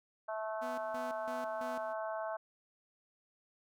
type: harmonic tone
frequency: 218.1 Hz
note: A3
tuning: 15 cents flat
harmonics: 3 / 4 / 5 / 6 / 7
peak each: -38 / -43 / -45 / -49 / -48 dBFS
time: 0.28-2.37 s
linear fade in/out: 10 ms
type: tone with tremolo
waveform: sawtooth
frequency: 247.6 Hz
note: B3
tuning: 5 cents sharp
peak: -40 dBFS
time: 0.61-1.94 s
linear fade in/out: 20 ms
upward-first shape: square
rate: 3 Hz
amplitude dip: 80%
effects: none